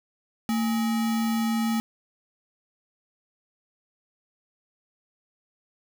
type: tone with sample-and-hold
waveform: sine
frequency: 225.8 Hz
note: A3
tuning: 45 cents sharp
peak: -22 dBFS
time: 0.49-1.8 s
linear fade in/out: 0 ms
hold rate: 1050 Hz
effects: none

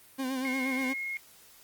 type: tone with vibrato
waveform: 40% pulse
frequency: 261.6 Hz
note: C4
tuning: in tune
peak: -29 dBFS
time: 0.18-0.94 s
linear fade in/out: 20 ms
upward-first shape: sine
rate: 8.4 Hz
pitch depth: 53 cents each way
type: tone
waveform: sine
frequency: 2156 Hz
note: C#7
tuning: 49 cents flat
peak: -32 dBFS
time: 0.45-1.17 s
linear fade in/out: 0 ms
effects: white hiss -56 dBFS RMS until 1.63 s + Opus 32 kbps

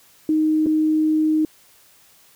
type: tone with dropouts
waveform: sine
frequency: 311.1 Hz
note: D#4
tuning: in tune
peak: -15 dBFS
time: 0.29-1.45 s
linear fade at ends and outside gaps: 2 ms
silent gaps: 0.661-0.667 s
effects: white hiss -53 dBFS RMS until 2.35 s

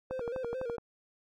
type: tone with vibrato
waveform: triangle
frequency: 493.9 Hz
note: B4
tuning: in tune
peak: -32 dBFS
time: 0.1-0.77 s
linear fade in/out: 20 ms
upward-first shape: square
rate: 4.5 Hz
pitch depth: 83 cents each way
type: click train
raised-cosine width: 1 ms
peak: -24 dBFS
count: 9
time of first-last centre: 0.11-0.782 s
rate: 11.9 Hz
effects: none

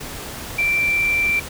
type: tone in noise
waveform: sine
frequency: 2349 Hz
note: D7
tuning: in tune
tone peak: -16 dBFS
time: 0.58-1.4 s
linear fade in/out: 10 ms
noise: pink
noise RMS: -32 dBFS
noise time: 0-1.49 s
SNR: +13 dB
effects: none

